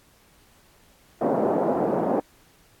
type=band-pass noise; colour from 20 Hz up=white; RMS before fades=-23 dBFS; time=1.21-2.2 s; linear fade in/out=2 ms; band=180 to 720 Hz; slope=24 dB/octave; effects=pink hiss -58 dBFS RMS until 2.8 s + AAC 64 kbps